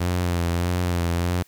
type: tone with vibrato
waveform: sawtooth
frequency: 87.4 Hz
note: F2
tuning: 2 cents sharp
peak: -17 dBFS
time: 0-1.43 s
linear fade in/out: 10 ms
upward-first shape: sine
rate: 1.6 Hz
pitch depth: 40 cents each way
effects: white hiss -57 dBFS RMS until 1.47 s